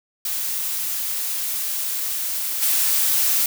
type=noise with level steps; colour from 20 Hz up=blue; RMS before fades=-25 / -19 dBFS; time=0.25-3.46 s; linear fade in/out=2 ms; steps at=2.61 s; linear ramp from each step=20 ms; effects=none